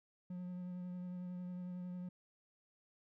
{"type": "tone with vibrato", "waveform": "triangle", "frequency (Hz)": 179.8, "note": "F#3", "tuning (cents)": -49, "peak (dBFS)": -40, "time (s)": [0.3, 2.09], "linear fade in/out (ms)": 5, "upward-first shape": "triangle", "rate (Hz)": 11, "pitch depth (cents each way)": 19, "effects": []}